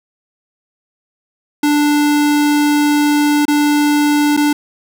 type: tone with dropouts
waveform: square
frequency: 294.2 Hz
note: D4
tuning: 3 cents sharp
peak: -11 dBFS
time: 1.63-4.53 s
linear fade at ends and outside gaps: 5 ms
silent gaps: 3.454-3.48 / 4.367-4.373 s
effects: none